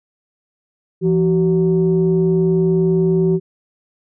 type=tone pair together; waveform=sine; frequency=168.69 / 378.7 Hz; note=E3 / F#4; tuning=+40 / +40 cents; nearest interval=octave + major second; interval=1400 cents; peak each=-14 dBFS; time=1.01-3.4 s; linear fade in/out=50 ms; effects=tanh soft clip ceiling -6 dBFS